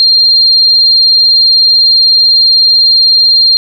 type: tone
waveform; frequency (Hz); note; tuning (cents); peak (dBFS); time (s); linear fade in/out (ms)
sine; 4194; C8; +3; -3; 0-3.57; 0
effects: 7-bit